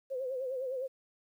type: tone with vibrato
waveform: sine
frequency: 519 Hz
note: C5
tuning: 14 cents flat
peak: -33 dBFS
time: 0.1-0.88 s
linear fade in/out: 20 ms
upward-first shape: sine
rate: 9.8 Hz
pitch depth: 78 cents each way
effects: 11-bit